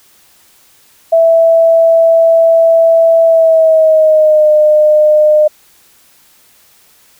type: tone with pitch glide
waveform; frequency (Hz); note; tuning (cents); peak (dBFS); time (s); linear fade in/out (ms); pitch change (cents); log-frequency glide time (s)
sine; 659.3 to 608.1; E5 to D#5; 0 to -40; -4; 1.12-5.48; 10; -140; 3.25-4.5
effects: white hiss -47 dBFS RMS until 7.19 s